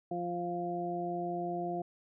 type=harmonic tone; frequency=174.61 Hz; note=F3; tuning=in tune; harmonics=1 / 2 / 3 / 4; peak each=-40 / -37 / -46 / -36 dBFS; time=0.11-1.82 s; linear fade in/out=5 ms; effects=none